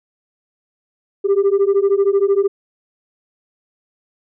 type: beating tone pair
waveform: sine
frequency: 390.3 / 403.3 Hz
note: G4 / G4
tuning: -8 / +49 cents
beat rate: 13 Hz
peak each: -13 dBFS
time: 1.24-2.48 s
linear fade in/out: 20 ms
effects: tanh soft clip ceiling -9 dBFS